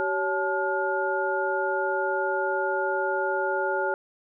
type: tone cluster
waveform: sine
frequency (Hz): 382.8 / 560 / 869 / 1422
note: G4 / C#5 / A5 / F6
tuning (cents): -41 / +18 / -22 / +31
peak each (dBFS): -29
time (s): 0-3.94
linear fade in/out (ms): 0
effects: none